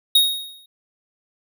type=tone with exponential decay; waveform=square; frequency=3752 Hz; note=A#7; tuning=11 cents sharp; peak=-10 dBFS; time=0.15-0.66 s; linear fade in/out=5 ms; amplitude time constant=110 ms; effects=none